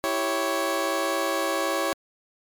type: chord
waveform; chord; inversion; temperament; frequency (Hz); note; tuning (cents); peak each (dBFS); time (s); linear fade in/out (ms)
20% pulse; C# diminished; first; equal with one note detuned; 329.6 / 390.9 / 554.4; E4 / G4 / C#5; 0 / -5 / 0; -24 / -26 / -21; 0.04-1.93; 0
effects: MP3 96 kbps